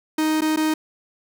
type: tone with dropouts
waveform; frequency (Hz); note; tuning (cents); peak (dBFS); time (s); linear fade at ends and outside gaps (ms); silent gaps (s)
45% pulse; 311.7; D#4; +3; -18; 0.18-0.74; 5; 0.409-0.418 / 0.562-0.571
effects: none